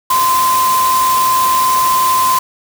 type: tone in noise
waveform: sine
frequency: 1034 Hz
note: C6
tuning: 21 cents flat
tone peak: -10 dBFS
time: 0.1-2.39 s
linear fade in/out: 5 ms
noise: white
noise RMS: -20 dBFS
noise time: 0.1-2.39 s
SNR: +7 dB
effects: none